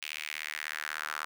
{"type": "tone with high-pass filter sweep", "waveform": "sawtooth", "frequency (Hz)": 76.4, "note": "D#2", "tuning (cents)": -31, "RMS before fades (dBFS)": -38, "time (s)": [0.02, 1.25], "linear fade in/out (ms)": 0, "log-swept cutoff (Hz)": [2600, 1300], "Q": 3.2, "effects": []}